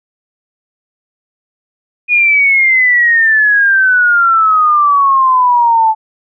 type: exponential sweep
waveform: sine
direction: down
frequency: 2467 to 869 Hz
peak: -6 dBFS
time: 2.08-5.95 s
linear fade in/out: 50 ms
effects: none